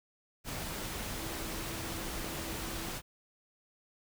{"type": "tone in noise", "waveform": "sine", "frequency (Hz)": 328.5, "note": "E4", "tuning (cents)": -6, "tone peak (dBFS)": -46, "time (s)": [1.14, 2.91], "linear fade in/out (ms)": 50, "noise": "pink", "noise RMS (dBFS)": -39, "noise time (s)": [0.44, 3.02], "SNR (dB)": -10, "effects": []}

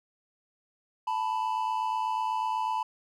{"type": "tone pair together", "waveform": "triangle", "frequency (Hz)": [880, 988.1], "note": ["A5", "B5"], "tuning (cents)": [0, 1], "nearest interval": "major second", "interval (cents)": 201, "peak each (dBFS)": -28, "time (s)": [1.07, 2.83], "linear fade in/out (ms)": 5, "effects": []}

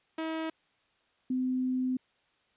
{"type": "tone pair in turn", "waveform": ["sawtooth", "sine"], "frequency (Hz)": [320.7, 255.9], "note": ["E4", "C4"], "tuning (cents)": [-48, -38], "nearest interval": "major third", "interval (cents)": 390, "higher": "first", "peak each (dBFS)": [-28, -27], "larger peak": "second", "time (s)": [[0.18, 0.5], [1.3, 1.97]], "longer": "second", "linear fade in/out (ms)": 5, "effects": ["white hiss -70 dBFS RMS until 2.56 s", "resampled to 8000 Hz"]}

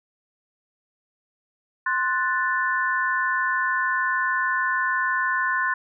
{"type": "chord", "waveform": "sine", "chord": "F# diminished", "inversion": "second", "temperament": "equal", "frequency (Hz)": [1046.5, 1480, 1760], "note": ["C6", "F#6", "A6"], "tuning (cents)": [0, 0, 0], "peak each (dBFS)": -25, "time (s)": [1.86, 5.74], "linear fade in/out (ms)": 5, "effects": []}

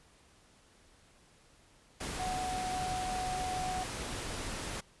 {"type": "tone in noise", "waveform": "sine", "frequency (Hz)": 740, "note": "F#5", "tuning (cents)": 0, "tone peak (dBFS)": -34, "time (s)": [2.19, 3.84], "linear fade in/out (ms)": 10, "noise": "pink", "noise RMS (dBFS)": -39, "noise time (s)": [2, 4.81], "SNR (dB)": 2, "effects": ["pink hiss -63 dBFS RMS until 5 s", "resampled to 24000 Hz"]}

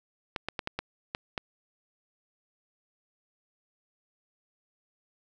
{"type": "clicks", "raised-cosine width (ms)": 0.3, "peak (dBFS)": -15, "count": 7, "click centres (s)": [0.362, 0.486, 0.592, 0.674, 0.79, 1.149, 1.378], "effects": []}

